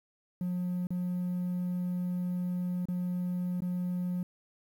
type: tone with dropouts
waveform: triangle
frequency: 179.3 Hz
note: F3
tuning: 46 cents sharp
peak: -27 dBFS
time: 0.41-4.23 s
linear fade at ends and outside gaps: 2 ms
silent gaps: 0.87-0.905 / 2.855-2.885 / 3.605-3.62 s
effects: tanh soft clip ceiling -24 dBFS + 10-bit